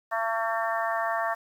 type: harmonic tone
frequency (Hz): 225.9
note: A3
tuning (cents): +46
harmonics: 3 / 4 / 5 / 6 / 7 / 8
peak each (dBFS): -29 / -33 / -31 / -37 / -37 / -33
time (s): 0.11-1.35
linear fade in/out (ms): 20
effects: 9-bit